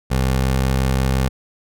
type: tone with pitch glide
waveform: 20% pulse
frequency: 65.2 to 65.69 Hz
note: C2 to C2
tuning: -5 to +7 cents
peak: -11 dBFS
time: 0.1-1.29 s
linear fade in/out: 20 ms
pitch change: +12 cents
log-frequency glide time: 0.32-0.61 s
effects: none